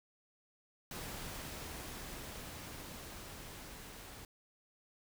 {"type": "noise with level ramp", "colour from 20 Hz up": "pink", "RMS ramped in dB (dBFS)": [-44, -51], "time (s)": [0.91, 4.25], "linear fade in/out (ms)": 2, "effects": []}